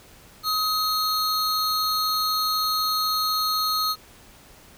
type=tone pair together; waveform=square; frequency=1264 / 4252 Hz; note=D#6 / C8; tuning=+27 / +27 cents; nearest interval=octave + major sixth; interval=2100 cents; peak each=-25 dBFS; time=0.43-3.96 s; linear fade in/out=50 ms; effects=pink hiss -50 dBFS RMS until 4.77 s